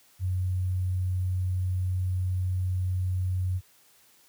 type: tone with sample-and-hold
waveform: sine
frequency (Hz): 92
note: F#2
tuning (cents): -9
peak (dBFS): -24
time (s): 0.19-3.61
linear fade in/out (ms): 50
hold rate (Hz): 11025
effects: white hiss -60 dBFS RMS until 4.28 s + high-pass 60 Hz 12 dB/octave